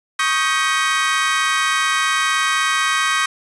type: chord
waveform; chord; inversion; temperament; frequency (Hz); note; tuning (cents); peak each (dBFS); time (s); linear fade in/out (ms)
30% pulse; Eb dominant seventh; third; equal with one note detuned; 1108.7 / 1244.5 / 1568 / 1907.1; Db6 / Eb6 / G6 / Bb6; 0 / 0 / 0 / +39; -19; 0.19-3.26; 5
effects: resampled to 22050 Hz + 7-bit